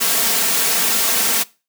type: noise with comb filter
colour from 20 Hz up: white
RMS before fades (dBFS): -17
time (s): 0-1.44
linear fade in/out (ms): 20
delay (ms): 4.4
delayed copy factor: +0.5
effects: noise-tail reverb RT60 0.3 s tail -21 dB re dry + high-pass 150 Hz 12 dB/octave